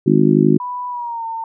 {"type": "harmonic tone", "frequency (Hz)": 51.6, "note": "G#1", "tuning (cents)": -10, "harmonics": [3, 4, 5, 6, 7], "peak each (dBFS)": [-16, -16, -16, -16, -16], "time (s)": [0.06, 0.58], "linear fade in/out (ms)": 10}
{"type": "tone with pitch glide", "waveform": "sine", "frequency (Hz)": [987.8, 905.8], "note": ["B5", "A#5"], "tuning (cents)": [0, -50], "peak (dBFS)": -22, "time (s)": [0.6, 1.44], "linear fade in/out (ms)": 2, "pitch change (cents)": -150, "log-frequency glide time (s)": [0.89, 1.26]}
{"effects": []}